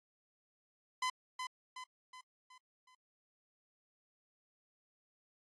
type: tone with echo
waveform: sawtooth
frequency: 1016 Hz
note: B5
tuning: 49 cents sharp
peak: -29 dBFS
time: 1.02-1.1 s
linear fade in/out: 5 ms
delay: 370 ms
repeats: 5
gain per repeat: -6 dB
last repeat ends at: 2.95 s
effects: low-pass 8000 Hz 12 dB/octave + AAC 32 kbps